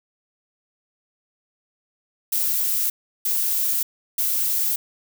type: noise bursts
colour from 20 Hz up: violet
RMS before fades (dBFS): -22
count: 3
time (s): 2.32-4.76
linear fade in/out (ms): 5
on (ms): 580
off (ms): 350
effects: none